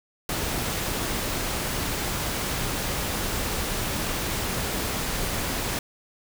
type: noise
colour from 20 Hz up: pink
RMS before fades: -28 dBFS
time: 0.29-5.79 s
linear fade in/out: 2 ms
effects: none